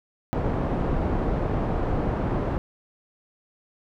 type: low-pass noise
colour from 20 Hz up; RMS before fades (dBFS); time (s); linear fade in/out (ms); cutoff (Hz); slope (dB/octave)
pink; -25; 0.33-2.58; 0; 810; 12
effects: none